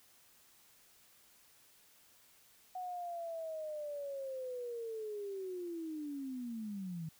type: linear sweep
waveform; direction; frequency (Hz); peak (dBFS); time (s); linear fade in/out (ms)
sine; down; 740 to 155.56; -39; 2.75-7.09; 5
effects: white hiss -65 dBFS RMS until 7.19 s